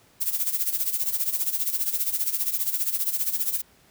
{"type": "noise with tremolo", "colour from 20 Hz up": "violet", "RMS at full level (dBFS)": -23, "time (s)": [0.2, 3.62], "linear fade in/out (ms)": 20, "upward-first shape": "sine", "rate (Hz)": 15, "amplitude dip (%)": 75, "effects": ["pink hiss -58 dBFS RMS until 3.9 s", "high-pass 60 Hz 12 dB/octave"]}